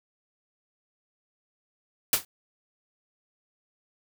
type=noise with exponential decay; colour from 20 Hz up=white; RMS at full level=-17 dBFS; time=2.13-2.25 s; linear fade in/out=2 ms; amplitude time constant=26 ms; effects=none